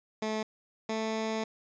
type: tone pair in turn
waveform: 15% pulse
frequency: 217.2 / 220.5 Hz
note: A3 / A3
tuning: -22 / +4 cents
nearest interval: unison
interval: 26 cents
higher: second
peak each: -24 / -24 dBFS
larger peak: neither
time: 0.22-0.43 / 0.89-1.44 s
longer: second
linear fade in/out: 5 ms
effects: resampled to 16000 Hz